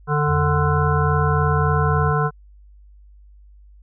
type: harmonic tone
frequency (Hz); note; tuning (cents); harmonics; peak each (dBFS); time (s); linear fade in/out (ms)
148.2; D3; +16; 1 / 3 / 5 / 7 / 9 / 10; -19 / -24 / -27 / -24 / -26 / -29; 0.07-2.31; 50
type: tone with pitch glide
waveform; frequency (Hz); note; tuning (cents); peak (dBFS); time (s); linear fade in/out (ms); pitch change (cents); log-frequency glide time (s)
sine; 85.8 to 84.62; F2 to E2; -30 to +46; -21; 0.26-2.14; 50; -24; 0.42-1.4
effects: added 50 Hz sine -44 dBFS peak until 3.82 s